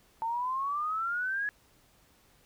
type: exponential sweep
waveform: sine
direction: up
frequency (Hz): 892 to 1695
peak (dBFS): -29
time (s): 0.22-1.49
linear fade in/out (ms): 0
effects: pink hiss -64 dBFS RMS until 2.45 s